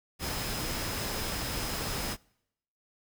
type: tone in noise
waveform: sine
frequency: 5090 Hz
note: D#8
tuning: 39 cents sharp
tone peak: -42 dBFS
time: 0.19-2.17 s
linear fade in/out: 50 ms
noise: pink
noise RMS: -34 dBFS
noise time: 0.19-2.17 s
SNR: -11 dB
effects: noise-tail reverb RT60 0.8 s tail -26 dB re dry